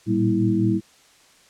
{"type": "tone cluster", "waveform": "sine", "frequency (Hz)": [112.7, 117.7, 194.1, 235, 325.7], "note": ["A2", "A#2", "G3", "A#3", "E4"], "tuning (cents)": [42, 17, -17, 14, -21], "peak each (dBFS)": [-24, -29, -22, -27, -21], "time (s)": [0.06, 0.81], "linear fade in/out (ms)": 50, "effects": ["white hiss -54 dBFS RMS until 1.49 s", "low-pass 8000 Hz 12 dB/octave"]}